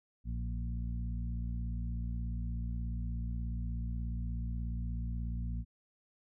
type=harmonic tone with a mistuned harmonic; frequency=58.27 Hz; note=A#1; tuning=in tune; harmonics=1 / 2 / 3 / 4; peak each=-35 / -41 / -45 / -47 dBFS; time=0.24-5.65 s; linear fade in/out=50 ms; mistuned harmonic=2; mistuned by=-24 cents; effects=none